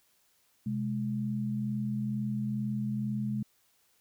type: tone pair together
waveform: sine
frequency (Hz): 128.2 / 210.4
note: C3 / G#3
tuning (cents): -35 / +23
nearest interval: major sixth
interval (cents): 858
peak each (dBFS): -34 / -31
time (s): 0.66-3.43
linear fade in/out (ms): 5
effects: white hiss -69 dBFS RMS until 4 s